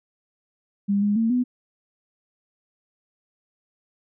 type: tone with pitch steps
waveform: sine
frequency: 200.9 / 205.6 / 226.3 / 248.3 Hz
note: G3 / G#3 / A3 / B3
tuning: +43 / -17 / +49 / +9 cents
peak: -18 dBFS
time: 0.88-1.44 s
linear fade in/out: 20 ms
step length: 140 ms
effects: none